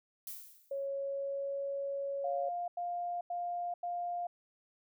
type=noise with exponential decay; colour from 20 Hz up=violet; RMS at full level=-41 dBFS; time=0.27-0.87 s; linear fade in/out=2 ms; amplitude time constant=130 ms
type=tone with pitch glide; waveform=sine; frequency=552 to 556.2 Hz; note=C#5 to C#5; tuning=-7 to +6 cents; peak=-34 dBFS; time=0.71-2.49 s; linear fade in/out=5 ms; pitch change=+13 cents; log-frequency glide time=0.93-1.61 s
type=tone bursts; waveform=sine; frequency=702 Hz; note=F5; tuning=9 cents sharp; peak=-34 dBFS; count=4; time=2.24-4.27 s; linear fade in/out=5 ms; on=440 ms; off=90 ms
effects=none